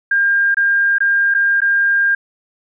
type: tone with dropouts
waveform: sine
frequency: 1605 Hz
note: G6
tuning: 40 cents sharp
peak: -11 dBFS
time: 0.11-2.15 s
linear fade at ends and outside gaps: 5 ms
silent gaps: 0.545-0.569 / 0.984-1.004 / 1.341-1.347 / 1.605-1.617 s
effects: none